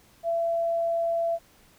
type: tone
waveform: sine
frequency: 672 Hz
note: E5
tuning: 33 cents sharp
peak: -23 dBFS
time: 0.23-1.39 s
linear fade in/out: 50 ms
effects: pink hiss -58 dBFS RMS until 1.78 s